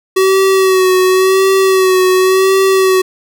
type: tone with vibrato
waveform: square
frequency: 377.7 Hz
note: F#4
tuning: 36 cents sharp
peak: -8 dBFS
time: 0.16-3.02 s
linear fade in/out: 10 ms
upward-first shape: sine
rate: 0.92 Hz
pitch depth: 33 cents each way
effects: none